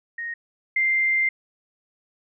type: tone pair in turn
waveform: sine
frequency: 1864.7 / 2093 Hz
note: A#6 / C7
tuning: 0 / 0 cents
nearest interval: major second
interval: 200 cents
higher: second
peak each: -28 / -18 dBFS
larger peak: second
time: 0.18-0.34 / 0.76-1.29 s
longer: second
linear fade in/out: 5 ms
effects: none